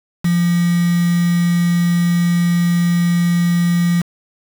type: tone with quantisation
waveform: sine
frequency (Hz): 173.1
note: F3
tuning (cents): -15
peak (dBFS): -12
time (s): 0.24-4.02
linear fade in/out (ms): 10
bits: 4
effects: none